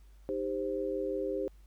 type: chord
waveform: sine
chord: C minor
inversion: first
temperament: equal with one note detuned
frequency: 311.1 / 396.6 / 523.3 Hz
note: Eb4 / G4 / C5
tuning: 0 / +20 / 0 cents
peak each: -38 / -34 / -35 dBFS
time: 0.29-1.48 s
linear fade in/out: 0 ms
effects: added 50 Hz sine -53 dBFS peak until 1.66 s + pink hiss -70 dBFS RMS until 1.66 s